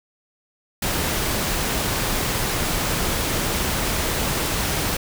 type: noise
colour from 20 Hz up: pink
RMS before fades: -23 dBFS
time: 0.82-4.97 s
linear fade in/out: 5 ms
effects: none